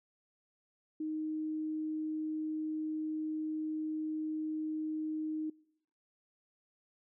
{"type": "tone", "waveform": "sine", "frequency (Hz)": 311.1, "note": "D#4", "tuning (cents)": 0, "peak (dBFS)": -34, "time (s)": [1, 5.5], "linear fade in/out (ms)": 5, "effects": ["noise-tail reverb RT60 0.9 s tail -26 dB re dry"]}